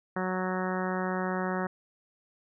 harmonic tone, 185 Hz, F#3, in tune, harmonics 1 / 2 / 3 / 4 / 5 / 6 / 7 / 8 / 9 / 10, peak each -32 / -35 / -37 / -38 / -39 / -40 / -40 / -41 / -42 / -42 dBFS, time 0.16-1.67 s, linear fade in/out 5 ms, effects none

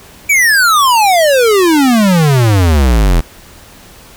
square exponential sweep, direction down, 2356 to 39.84 Hz, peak -7 dBFS, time 0.29-3.21 s, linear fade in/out 10 ms, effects pink hiss -38 dBFS RMS until 4.16 s

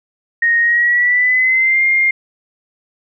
sine tone with pitch glide, 1864.7 to 2117 Hz, A#6 to C7, 0 to +20 cents, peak -10 dBFS, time 0.42-2.11 s, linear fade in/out 5 ms, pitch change +220 cents, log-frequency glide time 0.6-1.84 s, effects none

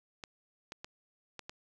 clicks, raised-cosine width 0.2 ms, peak -25 dBFS, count 5, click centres 0.238 / 0.721 / 0.845 / 1.393 / 1.495 s, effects none

